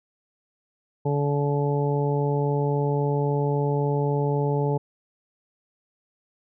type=harmonic tone; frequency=143.7 Hz; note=D3; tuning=37 cents flat; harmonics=1 / 2 / 3 / 4 / 5 / 6; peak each=-23 / -32 / -26 / -33 / -39 / -31 dBFS; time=1.05-4.78 s; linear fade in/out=10 ms; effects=none